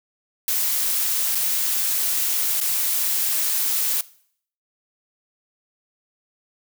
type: noise with dropouts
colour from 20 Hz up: blue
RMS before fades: -22 dBFS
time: 0.48-4.01 s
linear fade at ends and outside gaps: 2 ms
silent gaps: 1.349-1.353 / 2.603-2.612 s
effects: noise-tail reverb RT60 0.6 s tail -20 dB re dry